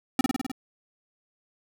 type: tone with echo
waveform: square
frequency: 260 Hz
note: C4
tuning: 11 cents flat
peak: -19 dBFS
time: 0.19-0.21 s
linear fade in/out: 2 ms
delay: 51 ms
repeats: 6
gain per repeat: -2 dB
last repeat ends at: 0.516 s
effects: none